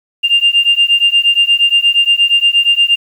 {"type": "beating tone pair", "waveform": "sine", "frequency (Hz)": [2794, 2802.5], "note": ["F7", "F7"], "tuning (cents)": [0, 5], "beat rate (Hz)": 8.5, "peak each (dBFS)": -10, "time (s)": [0.23, 2.96], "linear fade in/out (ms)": 20, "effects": ["tanh soft clip ceiling -1 dBFS", "7-bit"]}